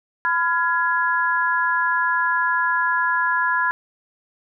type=chord; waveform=sine; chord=F diminished; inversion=second; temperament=just; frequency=1005.8 / 1396.9 / 1676.3 Hz; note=Cb6 / F6 / Ab6; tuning=+31 / 0 / +16 cents; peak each=-21 / -24 / -21 dBFS; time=0.25-3.71 s; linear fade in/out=0 ms; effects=none